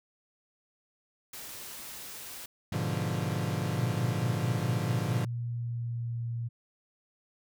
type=noise; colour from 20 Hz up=white; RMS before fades=-43 dBFS; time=1.33-2.46 s; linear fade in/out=5 ms
type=chord; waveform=40% pulse; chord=G# diminished seventh; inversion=none; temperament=equal; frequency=103.83 / 123.47 / 146.83 / 174.61 Hz; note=G#2 / B2 / D3 / F3; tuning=0 / 0 / 0 / 0 cents; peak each=-34 dBFS; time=2.72-5.25 s; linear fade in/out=5 ms
type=tone with pitch glide; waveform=sine; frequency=118.9 to 117.26 Hz; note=A#2 to A#2; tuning=+35 to +11 cents; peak=-31 dBFS; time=3.77-6.49 s; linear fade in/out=20 ms; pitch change=-24 cents; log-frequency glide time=5.43-6.24 s
effects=none